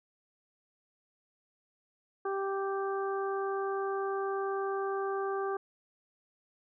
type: harmonic tone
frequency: 391.3 Hz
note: G4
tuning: 3 cents flat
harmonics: 1 / 2 / 3 / 4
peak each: -32 / -38 / -38 / -44 dBFS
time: 2.25-5.57 s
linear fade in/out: 5 ms
effects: none